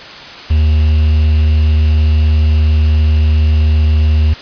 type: tone with quantisation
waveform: triangle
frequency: 76.9 Hz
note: D#2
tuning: 20 cents flat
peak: -5 dBFS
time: 0.5-4.34 s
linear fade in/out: 10 ms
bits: 5
effects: white hiss -30 dBFS RMS until 4.41 s + resampled to 11025 Hz